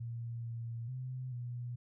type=tone with pitch steps; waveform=sine; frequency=117 / 116.1 / 128.1 / 121.5 Hz; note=A#2 / A#2 / C3 / B2; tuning=+7 / -7 / -36 / -28 cents; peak=-38 dBFS; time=0-1.76 s; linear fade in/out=10 ms; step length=440 ms; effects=none